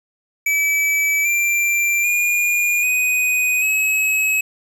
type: tone with pitch steps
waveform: square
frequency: 2300 / 2363 / 2428 / 2495 / 2564 Hz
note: D7 / D7 / D#7 / D#7 / E7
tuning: -37 / +10 / -43 / +4 / -49 cents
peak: -16 dBFS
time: 0.46-4.41 s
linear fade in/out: 5 ms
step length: 790 ms
effects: 8-bit